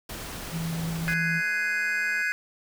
pink noise, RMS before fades -37 dBFS, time 0.09-1.14 s, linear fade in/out 5 ms
sine tone, 164.81 Hz, E3, in tune, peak -28 dBFS, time 0.5-1.42 s, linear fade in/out 50 ms
triangle chord, Ab dominant seventh, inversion third, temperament just, 1495.1 / 1661.2 / 2077 / 2492 Hz, Gb6 / Ab6 / C7 / Eb7, +18 / 0 / -13 / +2 cents, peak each -28 / -26 / -30 / -31 dBFS, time 1.08-2.32 s, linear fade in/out 0 ms
click train, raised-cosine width 0.5 ms, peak -35 dBFS, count 239, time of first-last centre 1.11-2.217 s, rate 215 Hz
effects none

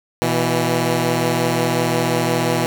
10% pulse tone pair together, 121.9 / 164.42 Hz, B2 / E3, -22 / -4 cents, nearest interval perfect fourth, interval 518 cents, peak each -11 dBFS, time 0.22-2.66 s, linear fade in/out 0 ms, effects none

